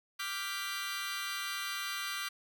20% pulse chord, G dominant seventh, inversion second, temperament equal, 1174.7 / 1396.9 / 1568 / 1975.5 Hz, D6 / F6 / G6 / B6, 0 / 0 / 0 / 0 cents, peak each -36 / -37 / -37 / -36 dBFS, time 0.19-2.29 s, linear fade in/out 10 ms, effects none

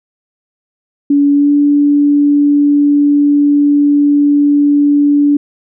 sine tone with pitch glide, 285.2 to 289.2 Hz, C#4 to D4, +49 to -27 cents, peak -6 dBFS, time 1.1-5.37 s, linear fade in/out 5 ms, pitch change +24 cents, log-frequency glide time 1.33-1.51 s, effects none

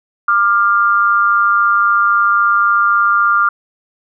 sine tone pair together, 1193.2 / 1396.9 Hz, D6 / F6, +27 / 0 cents, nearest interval minor third, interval 273 cents, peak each -12 dBFS, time 0.28-3.49 s, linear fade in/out 5 ms, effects none

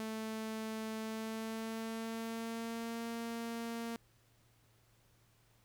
sawtooth tone with pitch glide, 220 to 231.3 Hz, A3 to A#3, 0 to -13 cents, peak -35 dBFS, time 0-3.96 s, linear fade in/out 0 ms, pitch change +87 cents, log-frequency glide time 0.99-3.08 s, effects added 115 Hz sine -70 dBFS peak until 5.64 s + pink hiss -71 dBFS RMS until 5.64 s

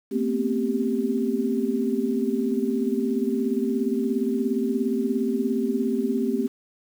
sine tone cluster, 224.5 / 244.7 / 261.7 / 392.3 Hz, A3 / B3 / C4 / G4, +35 / -16 / 0 / +1 cents, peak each -27 dBFS, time 0.11-6.48 s, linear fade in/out 20 ms, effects 8-bit

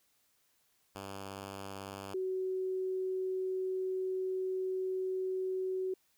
5% pulse / sine tone pair in turn, 98 / 374.7 Hz, G2 / F#4, 0 / +22 cents, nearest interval octave + major seventh, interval 2322 cents, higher second, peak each -31 / -32 dBFS, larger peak first, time 0.95-2.14 / 2.14-5.94 s, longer second, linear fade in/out 5 ms, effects white hiss -73 dBFS RMS until 6.17 s

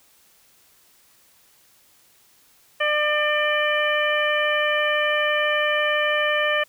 harmonic tone with a mistuned harmonic, 599 Hz, D5, 34 cents sharp, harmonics 1 / 2 / 3 / 4 / 5, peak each -23 / -27 / -23 / -27 / -28 dBFS, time 2.8-6.64 s, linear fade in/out 10 ms, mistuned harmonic 4, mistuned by -18 cents, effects white hiss -57 dBFS RMS until 6.68 s

